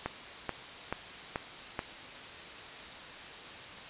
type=click train; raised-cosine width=0.5 ms; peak=-17 dBFS; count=5; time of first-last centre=0.06-1.792 s; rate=2.31 Hz; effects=white hiss -45 dBFS RMS until 3.89 s + resampled to 8000 Hz